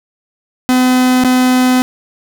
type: tone with dropouts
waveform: 45% pulse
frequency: 253.6 Hz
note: B3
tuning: 46 cents sharp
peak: -8 dBFS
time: 0.69-1.82 s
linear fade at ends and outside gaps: 0 ms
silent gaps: 1.238-1.247 s
effects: none